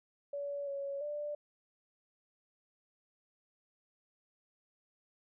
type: tone with pitch steps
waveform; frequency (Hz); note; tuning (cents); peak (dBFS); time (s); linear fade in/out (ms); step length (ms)
sine; 569 / 558 / 590; C#5 / C#5 / D5; +45 / +11 / +8; -36; 0.33-1.35; 5; 340
effects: none